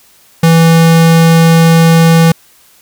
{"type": "tone", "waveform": "square", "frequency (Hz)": 164.81, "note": "E3", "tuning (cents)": 0, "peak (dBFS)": -4, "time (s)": [0.43, 2.32], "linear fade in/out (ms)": 5, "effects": ["white hiss -45 dBFS RMS until 2.81 s"]}